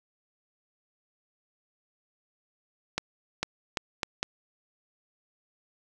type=accelerating click train; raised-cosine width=0.2 ms; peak=-10 dBFS; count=5; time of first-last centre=2.98-4.229 s; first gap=450 ms; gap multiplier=0.76; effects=none